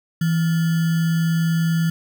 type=tone with sample-and-hold; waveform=sine; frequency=164.81 Hz; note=E3; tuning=in tune; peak=-16 dBFS; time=0.21-1.9 s; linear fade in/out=5 ms; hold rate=1575 Hz; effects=none